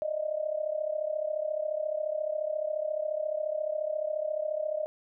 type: tone with amplitude modulation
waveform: sine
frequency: 615 Hz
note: D#5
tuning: 20 cents flat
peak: -25 dBFS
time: 0.02-4.86 s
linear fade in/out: 0 ms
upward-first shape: sine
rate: 34.3 Hz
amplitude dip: 80%
effects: none